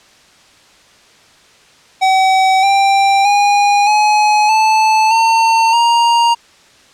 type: tone with pitch steps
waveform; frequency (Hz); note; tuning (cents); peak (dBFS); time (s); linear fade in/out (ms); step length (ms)
square; 761 / 787.8 / 815.6 / 844.4 / 874.2 / 905 / 936.9; F#5 / G5 / G#5 / G#5 / A5 / A5 / A#5; +48 / +8 / -32 / +29 / -11 / +48 / +8; -9; 2.01-6.35; 20; 620
effects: white hiss -46 dBFS RMS until 6.93 s + low-pass 6000 Hz 12 dB/octave